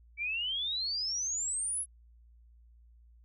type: exponential sweep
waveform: sine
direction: up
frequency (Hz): 2277 to 10910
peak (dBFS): -31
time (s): 0.17-1.86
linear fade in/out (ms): 50
effects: added 58 Hz sine -56 dBFS peak until 3.24 s